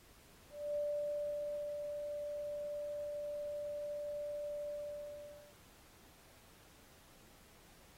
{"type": "tone with ADSR envelope", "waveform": "sine", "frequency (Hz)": 587.3, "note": "D5", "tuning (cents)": 0, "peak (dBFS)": -34, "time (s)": [0.5, 5.56], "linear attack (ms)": 250, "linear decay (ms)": 990, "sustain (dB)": -5, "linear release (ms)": 890, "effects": ["pink hiss -63 dBFS RMS until 7.97 s", "AAC 48 kbps"]}